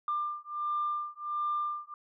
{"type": "beating tone pair", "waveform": "sine", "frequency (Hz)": [1193, 1194.4], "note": ["D6", "D6"], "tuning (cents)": [27, 29], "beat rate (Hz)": 1.4, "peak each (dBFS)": [-33, -33], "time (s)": [0.08, 1.94], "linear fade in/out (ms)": 2, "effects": ["tanh soft clip ceiling -23 dBFS"]}